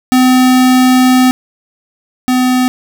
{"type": "tone pair in turn", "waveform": "square", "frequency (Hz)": [255.1, 253.3], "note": ["C4", "B3"], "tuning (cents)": [-44, 44], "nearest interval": "unison", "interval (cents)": 12, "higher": "first", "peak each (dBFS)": [-6, -9], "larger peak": "first", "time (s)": [[0.12, 1.31], [2.28, 2.68]], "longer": "first", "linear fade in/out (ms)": 0, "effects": []}